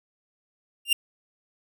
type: tone with exponential growth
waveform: 45% pulse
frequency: 2794 Hz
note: F7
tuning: in tune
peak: -14 dBFS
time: 0.85-0.93 s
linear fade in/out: 5 ms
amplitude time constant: 17 ms
effects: none